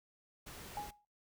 pink noise, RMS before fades -50 dBFS, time 0.46-0.91 s, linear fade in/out 10 ms
sine tone with exponential decay, 829 Hz, G#5, 3 cents flat, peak -35 dBFS, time 0.77-1.05 s, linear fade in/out 2 ms, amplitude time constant 59 ms
effects noise-tail reverb RT60 0.3 s tail -22 dB re dry

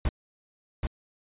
brown noise with echo, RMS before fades -24 dBFS, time 0.05-0.09 s, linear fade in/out 2 ms, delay 780 ms, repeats 1, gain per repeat -4 dB, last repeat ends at 0.87 s, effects resampled to 8000 Hz

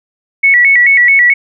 sine tone with vibrato, 2071 Hz, C7, 18 cents flat, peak -4 dBFS, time 0.43-1.34 s, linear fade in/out 10 ms, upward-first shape square, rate 4.6 Hz, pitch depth 110 cents each way, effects none

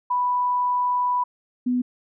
sine tone pair in turn, 987.8 / 248.2 Hz, B5 / B3, 0 / +9 cents, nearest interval 2 octaves, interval 2391 cents, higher first, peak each -19 dBFS, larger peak neither, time 0.1-1.24 / 1.66-1.82 s, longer first, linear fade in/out 10 ms, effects none

